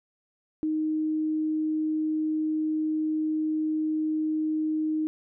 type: tone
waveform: sine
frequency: 311.1 Hz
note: D#4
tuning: in tune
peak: -24 dBFS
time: 0.63-5.07 s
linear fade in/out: 0 ms
effects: none